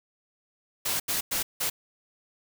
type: noise bursts at uneven times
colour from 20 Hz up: white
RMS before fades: -28 dBFS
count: 4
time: 0.85-1 / 1.08-1.21 / 1.31-1.43 / 1.6-1.7 s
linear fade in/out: 10 ms
effects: none